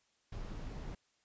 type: noise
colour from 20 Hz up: brown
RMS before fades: -43 dBFS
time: 0.32-0.95 s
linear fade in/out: 5 ms
effects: white hiss -75 dBFS RMS until 1.24 s + resampled to 16000 Hz